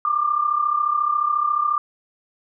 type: tone pair together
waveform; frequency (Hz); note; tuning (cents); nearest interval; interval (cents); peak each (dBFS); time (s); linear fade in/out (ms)
sine; 1165.8 / 1200; D6 / D6; -13 / +37; minor second; 50; -23 / -19; 0.05-1.78; 2
effects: none